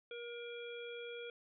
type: harmonic tone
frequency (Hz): 474.8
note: A#4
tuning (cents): +32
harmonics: 1 / 3 / 5 / 7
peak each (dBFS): -45 / -53 / -52 / -53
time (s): 0.11-1.3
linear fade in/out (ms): 2
effects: none